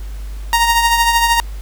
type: tone with tremolo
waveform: sawtooth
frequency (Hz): 932.3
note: A#5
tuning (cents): 0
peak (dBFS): -5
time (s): 0.53-1.4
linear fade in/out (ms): 0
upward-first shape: triangle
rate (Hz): 13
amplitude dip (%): 55
effects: added 50 Hz sine -24 dBFS peak until 1.61 s + pink hiss -43 dBFS RMS until 1.61 s